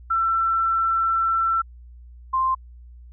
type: tone pair in turn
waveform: sine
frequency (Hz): 1342 / 1047.6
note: E6 / C6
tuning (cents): +31 / +2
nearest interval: major third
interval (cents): 429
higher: first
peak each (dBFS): -18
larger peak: neither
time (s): 0.1-1.62 / 2.33-2.55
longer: first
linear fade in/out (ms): 10
effects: added 60 Hz sine -41 dBFS peak until 3.12 s